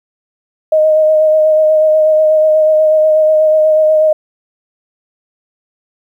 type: tone with vibrato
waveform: sine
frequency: 622 Hz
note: D#5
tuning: 1 cent flat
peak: -6 dBFS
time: 0.72-4.13 s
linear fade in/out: 5 ms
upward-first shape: sine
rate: 8.2 Hz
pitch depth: 18 cents each way
effects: 8-bit